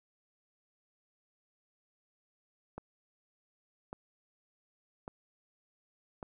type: click train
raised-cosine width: 1 ms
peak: -27 dBFS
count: 4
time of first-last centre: 2.78-6.228 s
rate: 0.87 Hz
effects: none